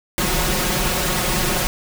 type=noise with comb filter; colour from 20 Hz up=pink; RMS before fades=-20 dBFS; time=0.18-1.67 s; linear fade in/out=0 ms; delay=5.5 ms; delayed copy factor=+0.85; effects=none